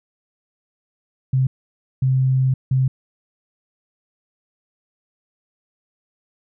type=tone bursts at uneven times; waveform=sine; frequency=131 Hz; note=C3; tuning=2 cents sharp; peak=-14 dBFS; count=3; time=1.33-1.47 / 2.02-2.54 / 2.71-2.88 s; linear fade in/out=5 ms; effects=none